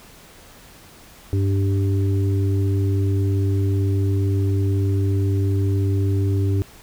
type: harmonic tone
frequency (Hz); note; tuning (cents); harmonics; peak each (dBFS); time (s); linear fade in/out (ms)
98; G2; 0; 1 / 3 / 4; -17 / -27 / -29; 1.33-6.62; 0
effects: pink hiss -46 dBFS RMS until 6.82 s